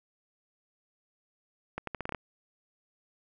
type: accelerating click train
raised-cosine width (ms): 0.5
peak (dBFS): -19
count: 8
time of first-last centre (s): 1.78-2.147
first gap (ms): 93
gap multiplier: 0.8
effects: none